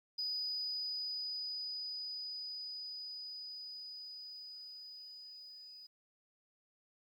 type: tone with level ramp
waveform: sine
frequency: 4966 Hz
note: D#8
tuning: 4 cents flat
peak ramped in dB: -34 to -51 dBFS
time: 0.18-5.87 s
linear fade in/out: 10 ms
effects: tanh soft clip ceiling -31 dBFS + 12-bit